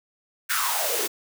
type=noise with high-pass filter sweep; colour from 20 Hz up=white; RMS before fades=-25 dBFS; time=0.49-1.08 s; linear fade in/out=20 ms; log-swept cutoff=1600 to 340 Hz; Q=6.8; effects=none